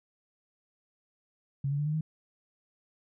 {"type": "tone with pitch steps", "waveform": "sine", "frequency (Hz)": [138.59, 142.98, 147.51, 152.18, 157.01], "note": ["C#3", "D3", "D3", "D#3", "D#3"], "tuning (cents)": [0, -46, 8, -38, 16], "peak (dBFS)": -27, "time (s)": [1.64, 2.01], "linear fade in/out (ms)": 5, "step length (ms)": 74, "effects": []}